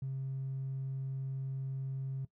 triangle tone, 134.1 Hz, C3, 43 cents sharp, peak -31 dBFS, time 0.02-2.25 s, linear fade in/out 5 ms, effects noise-tail reverb RT60 0.1 s tail -20 dB re dry + tanh soft clip ceiling -33 dBFS

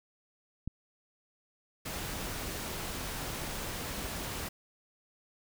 click, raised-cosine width 5 ms, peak -23 dBFS, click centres 0.676 s
pink noise, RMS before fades -38 dBFS, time 1.85-4.49 s, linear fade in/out 10 ms
effects none

